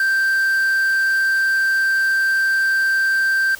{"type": "tone with quantisation", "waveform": "triangle", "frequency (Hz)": 1568, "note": "G6", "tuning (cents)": 0, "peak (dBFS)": -13, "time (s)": [0, 3.55], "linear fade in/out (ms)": 2, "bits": 7, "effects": ["white hiss -39 dBFS RMS until 3.59 s"]}